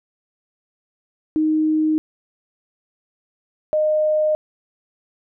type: tone pair in turn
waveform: sine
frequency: 311.1 / 614.5 Hz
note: D#4 / D#5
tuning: 0 / -22 cents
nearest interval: octave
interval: 1178 cents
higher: second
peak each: -15 dBFS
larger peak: neither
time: 1.36-1.98 / 3.73-4.35 s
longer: neither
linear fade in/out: 0 ms
effects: none